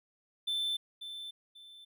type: tone with echo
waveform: triangle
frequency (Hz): 3536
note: A7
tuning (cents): +8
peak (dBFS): -29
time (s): 0.47-0.77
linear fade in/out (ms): 10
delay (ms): 540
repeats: 2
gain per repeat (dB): -10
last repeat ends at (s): 1.85
effects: none